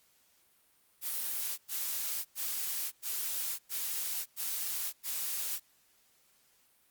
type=noise bursts; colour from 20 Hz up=blue; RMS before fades=-35 dBFS; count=7; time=1.01-5.6 s; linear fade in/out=50 ms; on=570 ms; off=100 ms; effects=white hiss -68 dBFS RMS until 6.9 s + Opus 48 kbps